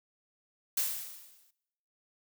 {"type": "noise with exponential decay", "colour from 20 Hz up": "blue", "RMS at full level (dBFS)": -28, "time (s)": [0.77, 1.51], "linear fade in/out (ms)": 5, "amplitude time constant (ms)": 160, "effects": ["noise-tail reverb RT60 0.9 s tail -21 dB re dry"]}